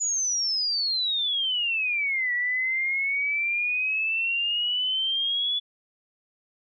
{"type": "exponential two-way sweep", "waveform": "sine", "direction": "down then up", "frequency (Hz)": [6980, 1934, 3443], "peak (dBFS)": -23, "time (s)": [0, 5.6], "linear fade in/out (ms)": 20, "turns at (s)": 2.33, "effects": []}